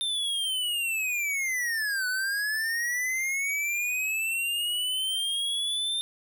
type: linear two-way sweep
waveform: square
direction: down then up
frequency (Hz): 3609 to 1480 to 3609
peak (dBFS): -27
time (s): 0.01-6.01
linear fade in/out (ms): 0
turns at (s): 2.07
effects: none